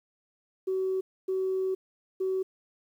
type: tone bursts at uneven times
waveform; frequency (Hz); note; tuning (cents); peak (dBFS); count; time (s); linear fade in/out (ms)
sine; 377.8; F#4; +36; -25; 3; 0.67-1.01 / 1.28-1.75 / 2.2-2.43; 10
effects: tanh soft clip ceiling -21 dBFS + 10-bit